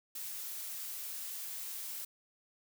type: noise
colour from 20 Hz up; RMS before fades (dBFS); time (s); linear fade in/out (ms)
blue; -42; 0.15-2.05; 5
effects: none